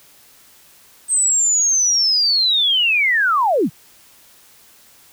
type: linear sweep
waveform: sine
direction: down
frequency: 8372 to 115.1 Hz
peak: -13 dBFS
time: 1.08-3.7 s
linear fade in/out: 50 ms
effects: white hiss -49 dBFS RMS until 5.12 s